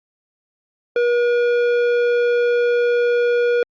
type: tone with tanh clipping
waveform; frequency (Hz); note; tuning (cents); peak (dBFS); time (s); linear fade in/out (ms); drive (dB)
sine; 480.5; B4; -48; -16; 0.96-3.63; 2; 12
effects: Opus 48 kbps